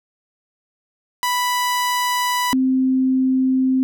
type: tone pair in turn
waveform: sawtooth / sine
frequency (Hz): 987.8 / 260.6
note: B5 / C4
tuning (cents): 0 / -7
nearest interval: octave + major seventh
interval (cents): 2307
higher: first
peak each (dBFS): -14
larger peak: neither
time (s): 1.23-2.53 / 2.53-3.83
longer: neither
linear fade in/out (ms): 0
effects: none